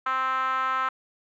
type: tone with band-pass filter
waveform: 5% pulse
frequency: 261.6 Hz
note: C4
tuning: in tune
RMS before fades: -26 dBFS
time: 0.06-0.89 s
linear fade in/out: 5 ms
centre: 1200 Hz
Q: 7.3
effects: resampled to 16000 Hz